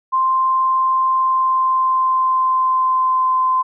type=tone with pitch glide; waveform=sine; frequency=1046.5 to 1033.3 Hz; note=C6 to C6; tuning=0 to -22 cents; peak=-13 dBFS; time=0.12-3.63 s; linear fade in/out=20 ms; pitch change=-22 cents; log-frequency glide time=1.08-3.36 s; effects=none